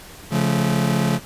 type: chord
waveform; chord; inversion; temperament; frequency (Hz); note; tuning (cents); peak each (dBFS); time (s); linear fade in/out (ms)
40% pulse; Db augmented; none; just; 138.59 / 173.24 / 216.5; Db3 / F3 / A3; 0 / -14 / -28; -21; 0.3-1.2; 50
effects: pink hiss -41 dBFS RMS until 1.25 s + resampled to 32000 Hz